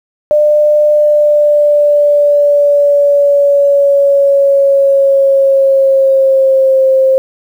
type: tone with pitch glide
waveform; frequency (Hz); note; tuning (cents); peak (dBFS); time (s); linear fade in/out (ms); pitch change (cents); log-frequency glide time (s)
sine; 598 to 529.7; D5 to C5; +31 to +21; -5; 0.31-7.18; 0; -210; 0.9-6.87
effects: 7-bit